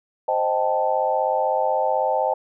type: chord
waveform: sine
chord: A half-diminished seventh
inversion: first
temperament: equal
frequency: 523.3 / 622.3 / 784 / 880 Hz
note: C5 / Eb5 / G5 / A5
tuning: 0 / 0 / 0 / 0 cents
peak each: -24 dBFS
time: 0.28-2.34 s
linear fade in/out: 5 ms
effects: none